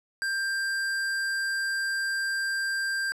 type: tone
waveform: square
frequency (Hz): 1585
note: G6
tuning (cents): +19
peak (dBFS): -27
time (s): 0.22-3.12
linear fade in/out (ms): 0
effects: low-pass 10000 Hz 12 dB/octave + 10-bit